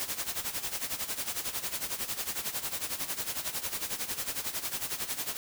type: noise with tremolo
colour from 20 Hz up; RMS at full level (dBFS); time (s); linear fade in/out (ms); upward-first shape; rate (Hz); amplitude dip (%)
white; -32; 0-5.37; 0; sine; 11; 75
effects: none